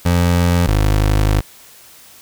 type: tone pair in turn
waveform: 25% pulse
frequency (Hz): 87.31 / 51.71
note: F2 / G#1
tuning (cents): 0 / -7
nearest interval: major sixth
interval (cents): 907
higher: first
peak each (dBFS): -8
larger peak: neither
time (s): 0.05-0.67 / 0.67-1.41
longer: second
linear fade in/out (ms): 10
effects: white hiss -43 dBFS RMS until 2.21 s